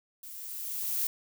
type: noise with level ramp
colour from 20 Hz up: violet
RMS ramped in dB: -45 to -29 dBFS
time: 0.23-1.07 s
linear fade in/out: 2 ms
effects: none